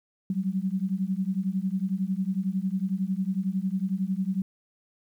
sine beating tone pair, 184.5 / 195.5 Hz, F#3 / G3, -5 / -4 cents, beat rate 11 Hz, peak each -28 dBFS, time 0.3-4.42 s, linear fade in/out 2 ms, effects 10-bit

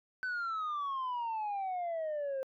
sine exponential sweep, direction down, 1528 to 523.3 Hz, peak -31 dBFS, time 0.23-2.43 s, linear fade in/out 0 ms, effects tanh soft clip ceiling -32 dBFS

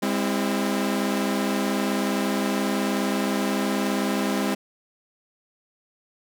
sawtooth chord, Ab augmented, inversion none, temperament equal with one note detuned, 202.6 / 261.6 / 329.6 Hz, Ab3 / C4 / E4, -43 / 0 / 0 cents, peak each -21 / -23 / -26 dBFS, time 0.02-4.55 s, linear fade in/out 10 ms, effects none

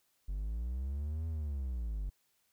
triangle linear two-way sweep, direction up then down, 46.25 to 82 to 46.25 Hz, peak -32 dBFS, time 0.28-2.1 s, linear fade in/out 10 ms, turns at 1.27 s, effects white hiss -75 dBFS RMS until 2.52 s

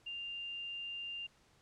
sine tone, 2794 Hz, F7, in tune, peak -40 dBFS, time 0.06-1.27 s, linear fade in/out 10 ms, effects pink hiss -68 dBFS RMS until 1.61 s + low-pass 8000 Hz 12 dB/octave

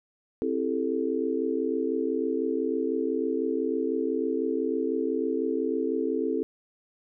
sine chord, A minor seventh, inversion first, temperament just, 264 / 330 / 396 / 440 Hz, C4 / E4 / G4 / A4, +16 / +2 / +18 / 0 cents, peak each -30 / -30 / -33 / -29 dBFS, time 0.42-6.43 s, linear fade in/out 0 ms, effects none

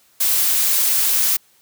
blue noise, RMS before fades -17 dBFS, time 0.2-1.37 s, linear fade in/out 10 ms, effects white hiss -56 dBFS RMS until 1.61 s + high-pass 60 Hz 12 dB/octave

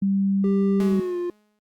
sine tone, 196 Hz, G3, in tune, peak -18 dBFS, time 0.02-1 s, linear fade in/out 5 ms
triangle tone with pitch glide, 394.9 to 351.8 Hz, G4 to F4, +13 to +13 cents, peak -22 dBFS, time 0.44-1.3 s, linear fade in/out 2 ms, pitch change -200 cents, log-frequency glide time 0.79-1.17 s
sawtooth tone with exponential decay, 210.2 Hz, G#3, 21 cents sharp, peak -25 dBFS, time 0.8-1.59 s, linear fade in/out 2 ms, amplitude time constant 170 ms
effects Opus 32 kbps

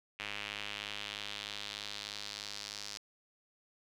square tone with band-pass filter sweep, 51.6 Hz, G#1, 10 cents flat, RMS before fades -43 dBFS, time 0.19-2.98 s, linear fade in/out 5 ms, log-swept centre 2600 to 5100 Hz, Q 2.4, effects none

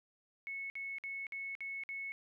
sine tone bursts, 2200 Hz, C#7, 14 cents flat, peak -39 dBFS, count 6, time 0.47-2.12 s, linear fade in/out 0 ms, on 230 ms, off 54 ms, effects 13-bit

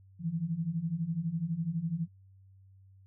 sine beating tone pair, 157.8 / 169.8 Hz, D#3 / F3, +25 / -48 cents, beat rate 12 Hz, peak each -35 / -32 dBFS, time 0.19-2.08 s, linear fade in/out 50 ms, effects added 96 Hz sine -55 dBFS peak until 3.06 s

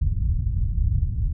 white low-pass noise, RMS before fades -22 dBFS, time 0.01-1.33 s, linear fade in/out 5 ms, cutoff 100 Hz, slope 24 dB/octave, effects none

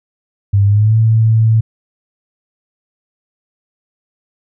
sine tone with pitch glide, 100 to 111.6 Hz, G2 to A2, +35 to +25 cents, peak -7 dBFS, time 0.53-1.61 s, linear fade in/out 10 ms, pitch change +190 cents, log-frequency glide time 0.65-0.96 s, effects none

